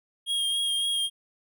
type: tone with vibrato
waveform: square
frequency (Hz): 3250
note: G#7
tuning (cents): -38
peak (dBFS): -25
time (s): 0.26-1.1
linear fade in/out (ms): 50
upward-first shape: triangle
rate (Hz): 3.6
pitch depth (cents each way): 25
effects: none